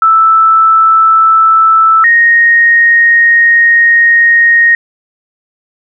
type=tone pair in turn; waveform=sine; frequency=1318.5 / 1864.6 Hz; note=E6 / A#6; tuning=0 / 0 cents; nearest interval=tritone; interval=600 cents; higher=second; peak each=-3 dBFS; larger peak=neither; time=0.02-2.04 / 2.04-4.75 s; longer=second; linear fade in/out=2 ms; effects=none